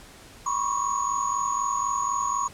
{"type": "tone cluster", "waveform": "sine", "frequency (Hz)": [982, 1090, 1134, 6720], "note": ["B5", "C#6", "C#6", "G#8"], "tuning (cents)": [-10, -29, 39, 19], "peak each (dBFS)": [-30, -26, -31, -33], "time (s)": [0.46, 2.48], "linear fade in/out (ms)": 5, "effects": ["pink hiss -48 dBFS RMS until 2.53 s", "low-pass 11000 Hz 12 dB/octave"]}